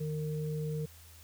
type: tone pair together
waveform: sine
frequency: 153.58 / 458.9 Hz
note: D#3 / A#4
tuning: -22 / -27 cents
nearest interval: octave + perfect fifth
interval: 1895 cents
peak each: -33 / -39 dBFS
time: 0-0.86 s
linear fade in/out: 10 ms
effects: added 82 Hz sine -54 dBFS peak until 1.23 s + white hiss -57 dBFS RMS until 1.23 s

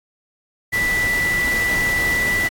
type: tone in noise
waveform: sine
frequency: 1972 Hz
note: B6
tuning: 3 cents flat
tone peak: -17 dBFS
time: 0.72-2.49 s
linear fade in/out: 20 ms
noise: pink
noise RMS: -27 dBFS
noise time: 0.72-2.49 s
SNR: +7 dB
effects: AAC 64 kbps

